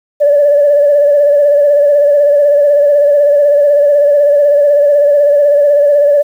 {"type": "tone with vibrato", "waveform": "sine", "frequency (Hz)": 578, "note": "D5", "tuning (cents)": -28, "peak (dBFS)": -4, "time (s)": [0.2, 6.23], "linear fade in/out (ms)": 20, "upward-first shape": "sine", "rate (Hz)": 16, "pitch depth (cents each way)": 43, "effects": ["tanh soft clip ceiling 0 dBFS", "7-bit"]}